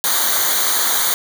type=noise with comb filter; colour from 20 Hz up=white; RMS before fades=-17 dBFS; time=0.04-1.14 s; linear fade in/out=0 ms; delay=0.38 ms; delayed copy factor=-0.85; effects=none